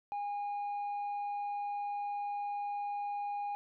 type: tone with tanh clipping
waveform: triangle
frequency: 817 Hz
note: G#5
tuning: 29 cents flat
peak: -35 dBFS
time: 0.12-3.55 s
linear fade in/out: 0 ms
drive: 7 dB
effects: none